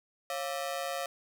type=ring-modulated tone; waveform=sawtooth; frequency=622.3 Hz; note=D#5; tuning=in tune; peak=-26 dBFS; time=0.3-1.06 s; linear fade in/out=0 ms; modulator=75.7 Hz; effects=none